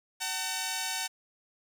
5% pulse tone pair together, 756.8 / 900 Hz, F#5 / A5, +39 / +39 cents, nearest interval minor third, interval 300 cents, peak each -22 dBFS, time 0.2-1.08 s, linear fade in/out 20 ms, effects none

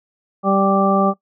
harmonic tone, 195.6 Hz, G3, 4 cents flat, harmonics 1 / 2 / 3 / 4 / 6, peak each -17 / -22 / -19 / -20 / -19 dBFS, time 0.43-1.14 s, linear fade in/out 50 ms, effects noise-tail reverb RT60 0.1 s tail -18 dB re dry

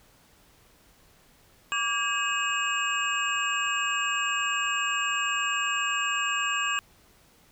sine tone cluster, 1157 / 1623 / 2552 / 2856 / 7470 Hz, D6 / G#6 / D#7 / F7 / A#8, -26 / -40 / +43 / +38 / +3 cents, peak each -29 / -31 / -31 / -32 / -36 dBFS, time 1.72-6.79 s, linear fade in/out 0 ms, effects pink hiss -59 dBFS RMS until 7.51 s

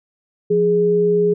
sine tone pair together, 174.78 / 415.7 Hz, F3 / G#4, +2 / +2 cents, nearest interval octave + minor third, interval 1500 cents, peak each -21 / -13 dBFS, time 0.5-1.34 s, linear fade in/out 10 ms, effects none

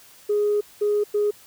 sine tone bursts at uneven times, 415.3 Hz, G#4, in tune, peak -17 dBFS, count 3, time 0.29-0.61 / 0.81-1.04 / 1.14-1.31 s, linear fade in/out 10 ms, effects tanh soft clip ceiling -14 dBFS + white hiss -50 dBFS RMS until 1.46 s

